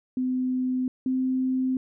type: tone pair in turn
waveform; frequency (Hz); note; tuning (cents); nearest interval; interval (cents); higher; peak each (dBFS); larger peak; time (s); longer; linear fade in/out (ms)
sine; 255.3 / 258.9; C4 / C4; -42 / -18; unison; 24; second; -23 / -22; second; 0.17-0.88 / 1.06-1.77; neither; 2
effects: none